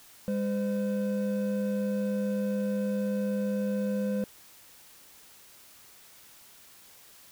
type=tone pair together; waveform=triangle; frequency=202.7 / 512.2 Hz; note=G#3 / C5; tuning=-42 / -37 cents; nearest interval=octave + major third; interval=1605 cents; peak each=-26 / -30 dBFS; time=0.28-4.24 s; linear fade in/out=0 ms; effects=white hiss -54 dBFS RMS until 7.31 s